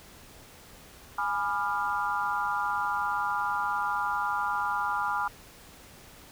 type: chord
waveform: sine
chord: G# diminished seventh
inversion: none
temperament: equal with one note detuned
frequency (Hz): 830.6 / 987.8 / 1198.6 / 1396.9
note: G#5 / B5 / D6 / F6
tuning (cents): 0 / 0 / +35 / 0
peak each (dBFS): -32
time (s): 1.18-5.28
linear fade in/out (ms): 5
effects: pink hiss -51 dBFS RMS until 6.31 s